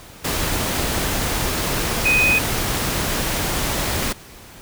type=tone in noise; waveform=sine; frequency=2503 Hz; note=D#7; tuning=10 cents sharp; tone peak=-14 dBFS; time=2.05-2.39 s; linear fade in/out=10 ms; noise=pink; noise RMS=-22 dBFS; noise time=0.24-4.13 s; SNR=+5 dB; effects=pink hiss -42 dBFS RMS until 4.61 s